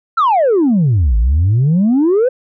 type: exponential two-way sweep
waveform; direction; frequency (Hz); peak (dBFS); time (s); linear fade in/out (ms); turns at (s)
sine; down then up; 1396.9 to 51.91 to 529; -7; 0.17-2.29; 10; 1.17
effects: tanh soft clip ceiling -7 dBFS